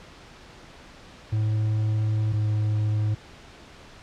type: tone pair in turn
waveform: triangle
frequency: 108 / 106.57 Hz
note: A2 / G#2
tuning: -32 / +45 cents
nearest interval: unison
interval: 23 cents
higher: first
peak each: -19 dBFS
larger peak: neither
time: 1.32-2.33 / 2.33-3.15 s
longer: first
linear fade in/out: 10 ms
effects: pink hiss -47 dBFS RMS until 4.02 s + low-pass 5000 Hz 12 dB/octave